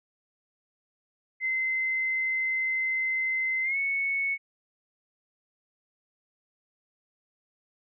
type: tone with pitch glide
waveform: sine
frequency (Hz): 2063 to 2211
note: C7 to C#7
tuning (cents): -25 to -5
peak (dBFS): -25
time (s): 1.4-4.38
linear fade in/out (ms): 50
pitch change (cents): +120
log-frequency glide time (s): 3.63-3.77
effects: none